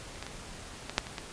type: clicks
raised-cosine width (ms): 0.2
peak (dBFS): -30 / -20 / -22 / -18 / -6 / -24 / -18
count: 7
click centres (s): 0.158 / 0.226 / 0.266 / 0.896 / 0.981 / 1.069 / 1.182
effects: pink hiss -45 dBFS RMS until 1.32 s + resampled to 22050 Hz